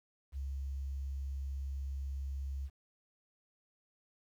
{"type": "tone", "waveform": "sine", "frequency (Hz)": 68.2, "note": "C#2", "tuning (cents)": -28, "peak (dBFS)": -36, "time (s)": [0.32, 2.7], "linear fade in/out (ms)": 50, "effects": ["11-bit"]}